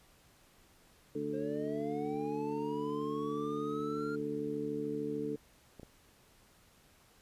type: harmonic tone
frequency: 73.42 Hz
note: D2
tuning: in tune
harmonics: 2 / 3 / 4 / 5 / 6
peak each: -46 / -43 / -38 / -49 / -37 dBFS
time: 1.15-5.36 s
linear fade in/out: 5 ms
type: linear sweep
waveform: triangle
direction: up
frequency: 523.3 to 1404 Hz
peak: -40 dBFS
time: 1.33-4.16 s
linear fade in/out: 10 ms
type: clicks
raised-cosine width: 2 ms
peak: -35 dBFS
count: 2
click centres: 5.797 / 5.832 s
effects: pink hiss -64 dBFS RMS until 7.21 s + resampled to 32000 Hz